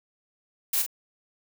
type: noise with echo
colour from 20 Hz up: blue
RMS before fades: -25 dBFS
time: 0.73-0.82 s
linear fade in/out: 5 ms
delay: 44 ms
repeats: 1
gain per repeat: -6 dB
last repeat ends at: 0.864 s
effects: none